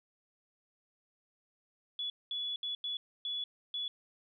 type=tone bursts at uneven times; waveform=sine; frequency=3413 Hz; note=G#7; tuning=47 cents sharp; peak=-34 dBFS; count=6; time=1.99-2.1 / 2.31-2.56 / 2.63-2.75 / 2.84-2.97 / 3.25-3.44 / 3.74-3.88 s; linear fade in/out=2 ms; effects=none